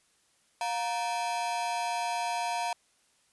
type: ring-modulated tone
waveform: 45% pulse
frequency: 822 Hz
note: G#5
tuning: 18 cents flat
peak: -26 dBFS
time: 0.61-2.73 s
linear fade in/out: 2 ms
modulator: 114 Hz
effects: white hiss -68 dBFS RMS until 3.32 s + resampled to 24000 Hz